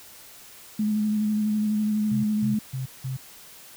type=tone with vibrato; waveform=sine; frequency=212.3 Hz; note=G#3; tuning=38 cents sharp; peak=-21 dBFS; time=0.79-2.59 s; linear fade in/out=5 ms; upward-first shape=square; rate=12 Hz; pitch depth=17 cents each way
type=tone bursts; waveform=sine; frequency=131 Hz; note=C3; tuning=2 cents sharp; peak=-27 dBFS; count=4; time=2.11-3.17 s; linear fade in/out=10 ms; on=130 ms; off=180 ms
effects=white hiss -47 dBFS RMS until 3.76 s